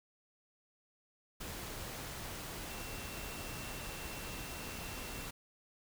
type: tone in noise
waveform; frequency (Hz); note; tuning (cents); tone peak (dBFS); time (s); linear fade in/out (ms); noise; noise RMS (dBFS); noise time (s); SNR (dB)
sine; 2706; E7; +45; -52; 2.69-5.27; 10; pink; -44; 1.4-5.31; -11
effects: none